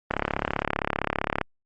click train, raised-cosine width 0.5 ms, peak -8 dBFS, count 47, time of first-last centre 0.11-1.413 s, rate 35.3 Hz, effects Opus 24 kbps

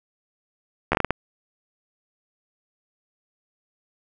slowing click train, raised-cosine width 0.5 ms, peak -5 dBFS, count 7, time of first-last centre 0.92-1.107 s, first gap 12 ms, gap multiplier 1.38, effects none

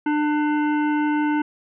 harmonic tone, 299 Hz, D4, 31 cents sharp, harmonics 1 / 3 / 5 / 7 / 9 / 10, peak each -19 / -26 / -30 / -37 / -42 / -48 dBFS, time 0.06-1.42 s, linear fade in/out 5 ms, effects none

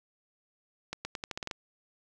accelerating click train, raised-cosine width 0.2 ms, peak -18 dBFS, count 9, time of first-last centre 0.93-1.512 s, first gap 120 ms, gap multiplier 0.85, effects none

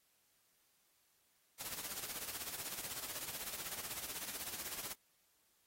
white noise with tremolo, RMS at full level -42 dBFS, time 1.59-4.94 s, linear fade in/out 20 ms, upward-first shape sine, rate 16 Hz, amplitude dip 65%, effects white hiss -75 dBFS RMS until 5.66 s + AAC 48 kbps

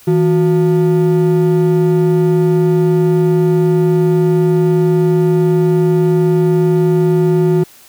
triangle ring-modulated tone, 263.3 Hz, C4, 11 cents sharp, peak -4 dBFS, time 0.07-7.64 s, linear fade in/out 10 ms, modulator 102 Hz, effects white hiss -43 dBFS RMS until 7.88 s

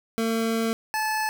25% pulse tone pair in turn, 226.1 / 866.6 Hz, A3 / A5, +47 / -27 cents, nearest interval octave + major seventh, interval 2326 cents, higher second, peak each -19 / -20 dBFS, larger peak first, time 0.18-0.73 / 0.94-1.29 s, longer first, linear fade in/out 0 ms, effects none

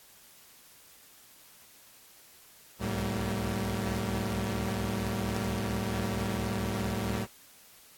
sawtooth tone cluster, 65 / 69.4 / 107.4 / 191.3 / 232.1 Hz, C2 / C#2 / A2 / G3 / A#3, -11 / +3 / -41 / -42 / -7 cents, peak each -37 / -38 / -30 / -30 / -33 dBFS, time 2.79-7.27 s, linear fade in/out 50 ms, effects white hiss -56 dBFS RMS until 7.97 s + AAC 64 kbps

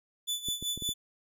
sawtooth tone with tremolo, 3482 Hz, A7, 19 cents flat, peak -26 dBFS, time 0.27-0.94 s, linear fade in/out 20 ms, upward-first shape sine, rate 5.3 Hz, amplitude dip 80%
clicks, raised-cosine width 3 ms, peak -28 dBFS, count 5, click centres 0.486 / 0.626 / 0.776 / 0.823 / 0.891 s
effects none

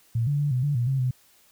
sine tone with pitch steps, 115.6 / 144.3 / 145.8 / 126 / 145.2 / 120.2 / 134.6 / 127 Hz, A#2 / D3 / D3 / B2 / D3 / B2 / C3 / B2, -14 / -30 / -12 / +35 / -19 / -46 / +49 / +49 cents, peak -21 dBFS, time 0.15-1.11 s, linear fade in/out 5 ms, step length 120 ms, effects white hiss -59 dBFS RMS until 1.51 s

